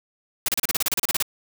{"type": "noise bursts", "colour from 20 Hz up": "white", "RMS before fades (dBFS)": -22, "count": 14, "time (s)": [0.46, 1.225], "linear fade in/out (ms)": 2, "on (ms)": 24, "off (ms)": 33, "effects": []}